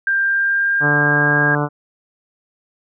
sine tone with pitch glide, 1588 to 1619.5 Hz, G6 to G#6, +22 to -44 cents, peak -14 dBFS, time 0.07-1.55 s, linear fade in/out 2 ms, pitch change +34 cents, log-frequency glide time 0.21-1.37 s
harmonic tone, 146.83 Hz, D3, in tune, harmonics 1 / 2 / 3 / 4 / 5 / 6 / 7 / 8 / 9 / 10, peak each -20 / -23 / -25 / -26 / -27 / -28 / -28 / -29 / -30 / -30 dBFS, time 0.8-1.69 s, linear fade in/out 50 ms
effects none

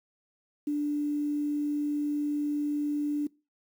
sine tone with quantisation, 293.7 Hz, D4, in tune, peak -26 dBFS, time 0.67-3.27 s, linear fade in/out 5 ms, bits 9, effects noise-tail reverb RT60 0.3 s tail -23 dB re dry

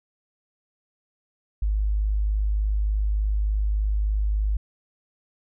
sine tone, 51.7 Hz, G#1, 7 cents flat, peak -20 dBFS, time 1.62-4.57 s, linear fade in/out 5 ms, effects none

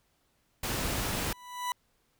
pink noise, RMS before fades -32 dBFS, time 0.63-1.33 s, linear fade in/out 5 ms
40% pulse tone with exponential growth, 987.8 Hz, B5, in tune, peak -27 dBFS, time 1.12-1.72 s, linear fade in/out 1 ms, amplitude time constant 130 ms
effects pink hiss -72 dBFS RMS until 2.19 s

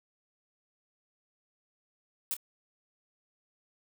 blue noise with echo, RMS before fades -32 dBFS, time 2.31-2.34 s, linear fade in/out 0 ms, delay 26 ms, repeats 1, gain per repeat -12 dB, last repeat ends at 2.366 s, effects none

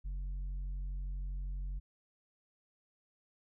triangle tone with tanh clipping, 46.25 Hz, F#1, in tune, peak -37 dBFS, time 0.04-1.8 s, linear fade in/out 20 ms, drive 9 dB, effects none

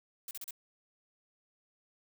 blue noise bursts, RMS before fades -42 dBFS, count 4, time 0.28-0.508 s, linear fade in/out 2 ms, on 30 ms, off 36 ms, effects none

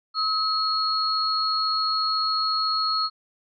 sine tone pair together, 1282 / 4312 Hz, E6 / C#8, -49 / -49 cents, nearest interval octave + major sixth, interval 2100 cents, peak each -24 dBFS, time 0.14-3.1 s, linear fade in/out 50 ms, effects none

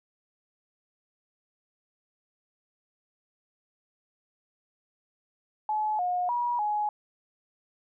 sine tone with pitch steps, 855 / 719 / 963 / 839 Hz, A5 / F#5 / B5 / G#5, -50 / -50 / -44 / +17 cents, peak -25 dBFS, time 5.69-6.89 s, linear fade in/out 2 ms, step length 300 ms, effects none

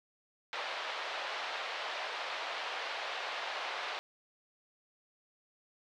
pink band-pass noise, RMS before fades -39 dBFS, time 0.53-3.99 s, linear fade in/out 0 ms, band 590 to 4100 Hz, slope 24 dB/octave, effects none

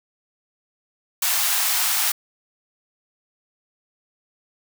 white high-pass noise, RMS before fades -21 dBFS, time 1.22-2.12 s, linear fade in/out 5 ms, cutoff 690 Hz, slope 48 dB/octave, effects none

